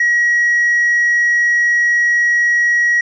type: tone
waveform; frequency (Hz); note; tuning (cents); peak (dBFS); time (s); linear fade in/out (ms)
triangle; 1908; A#6; +40; -8; 0-3.01; 5
effects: tanh soft clip ceiling -5 dBFS + resampled to 16000 Hz